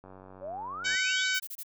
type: click train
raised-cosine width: 1 ms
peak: -35 dBFS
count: 87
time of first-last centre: 0.04-0.95 s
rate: 94.5 Hz
type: exponential sweep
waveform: sine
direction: up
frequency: 527 to 4200 Hz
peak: -35 dBFS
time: 0.4-1.29 s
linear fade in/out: 50 ms
type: harmonic tone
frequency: 756 Hz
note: F#5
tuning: 37 cents sharp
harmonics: 2 / 3 / 4 / 5 / 6 / 7 / 8 / 9 / 10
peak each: -29 / -33 / -35 / -37 / -39 / -40 / -41 / -42 / -43 dBFS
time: 0.84-1.4 s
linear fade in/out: 20 ms
type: noise bursts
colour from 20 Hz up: violet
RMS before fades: -39 dBFS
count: 4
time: 1.34-1.634 s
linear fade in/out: 10 ms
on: 54 ms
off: 26 ms
effects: none